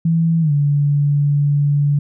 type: tone with pitch glide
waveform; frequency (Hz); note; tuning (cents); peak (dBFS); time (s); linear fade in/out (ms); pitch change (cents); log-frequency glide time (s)
sine; 164.81 to 144.31; E3 to D3; 0 to -30; -12; 0.05-1.99; 5; -230; 0.41-0.52
effects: none